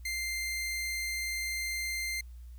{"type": "tone", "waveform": "sawtooth", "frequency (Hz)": 2093, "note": "C7", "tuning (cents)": 0, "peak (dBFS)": -29, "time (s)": [0.05, 2.21], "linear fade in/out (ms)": 5, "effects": ["added 60 Hz sine -44 dBFS peak until 2.58 s", "white hiss -69 dBFS RMS until 2.58 s"]}